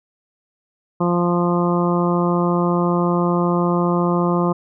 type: harmonic tone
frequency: 174.61 Hz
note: F3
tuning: in tune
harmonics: 1 / 2 / 3 / 4 / 5 / 6 / 7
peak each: -18 / -21 / -25 / -28 / -29 / -25 / -28 dBFS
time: 1-4.53 s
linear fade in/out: 10 ms
effects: none